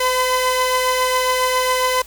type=tone pair together; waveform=sawtooth; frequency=510 / 1012.7 Hz; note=C5 / B5; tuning=-44 / +43 cents; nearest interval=octave; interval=1187 cents; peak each=-15 dBFS; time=0-2.02 s; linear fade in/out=5 ms; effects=added 50 Hz sine -43 dBFS peak until 2.06 s + white hiss -43 dBFS RMS until 2.06 s